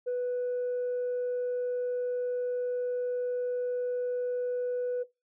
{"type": "tone", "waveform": "sine", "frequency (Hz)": 493.9, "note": "B4", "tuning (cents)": 0, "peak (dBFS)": -26, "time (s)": [0.06, 5.04], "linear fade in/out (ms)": 20, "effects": ["noise-tail reverb RT60 0.2 s tail -17 dB re dry", "tanh soft clip ceiling -26 dBFS"]}